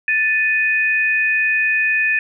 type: tone pair together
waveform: sine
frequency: 1760 / 2489 Hz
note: A6 / D#7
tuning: 0 / 0 cents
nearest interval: tritone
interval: 600 cents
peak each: -17 dBFS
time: 0.08-2.19 s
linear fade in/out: 2 ms
effects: none